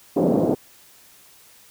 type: band-pass noise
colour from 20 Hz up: pink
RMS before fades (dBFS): -19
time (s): 0.16-0.55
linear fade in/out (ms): 10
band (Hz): 180 to 580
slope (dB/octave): 24
effects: white hiss -51 dBFS RMS until 1.7 s